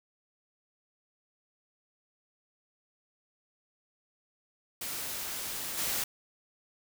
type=noise with level steps; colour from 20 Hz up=white; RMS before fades=-37 / -32 dBFS; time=4.81-6.04 s; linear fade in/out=5 ms; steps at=5.77 s; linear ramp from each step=20 ms; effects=none